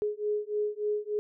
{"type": "beating tone pair", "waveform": "sine", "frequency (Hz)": [417.6, 421], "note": ["G#4", "G#4"], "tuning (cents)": [10, 24], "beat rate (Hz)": 3.4, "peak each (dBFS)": -31, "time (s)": [0.02, 1.19], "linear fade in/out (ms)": 0, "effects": []}